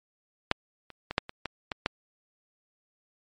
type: clicks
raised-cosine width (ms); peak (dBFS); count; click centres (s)
0.3; -6 / -27 / -17 / -6 / -22 / -15 / -15 / -9; 8; 0.514 / 0.903 / 1.11 / 1.181 / 1.294 / 1.457 / 1.718 / 1.861
effects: MP3 48 kbps